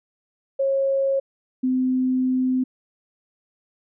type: tone pair in turn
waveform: sine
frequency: 544 / 256.7 Hz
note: C#5 / C4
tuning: -33 / -33 cents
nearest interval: octave + minor second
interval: 1300 cents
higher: first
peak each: -18 dBFS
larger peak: neither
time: 0.59-1.2 / 1.63-2.64 s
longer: second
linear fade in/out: 10 ms
effects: none